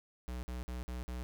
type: tone bursts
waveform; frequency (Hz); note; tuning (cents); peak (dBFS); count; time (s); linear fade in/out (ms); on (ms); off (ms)
square; 61.74; B1; 0; -39; 5; 0.28-1.23; 0; 150; 50
effects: none